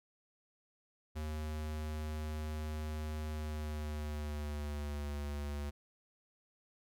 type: tone with pitch glide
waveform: square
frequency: 76.9 to 72.58 Hz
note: D#2 to D2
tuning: -20 to -20 cents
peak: -38 dBFS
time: 1.15-5.71 s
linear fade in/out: 20 ms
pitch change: -100 cents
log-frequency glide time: 3.3-5.14 s
effects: none